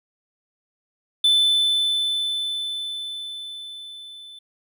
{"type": "tone with level ramp", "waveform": "triangle", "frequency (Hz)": 3517, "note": "A7", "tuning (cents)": -1, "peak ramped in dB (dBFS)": [-12, -38], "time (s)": [1.24, 4.39], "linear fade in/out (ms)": 5, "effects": []}